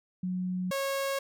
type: tone pair in turn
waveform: sine / sawtooth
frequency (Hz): 182.8 / 547.8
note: F#3 / C#5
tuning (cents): -21 / -21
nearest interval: octave + perfect fifth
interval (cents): 1900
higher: second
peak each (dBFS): -29 / -25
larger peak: second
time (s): 0.23-0.71 / 0.71-1.19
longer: neither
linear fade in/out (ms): 5
effects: none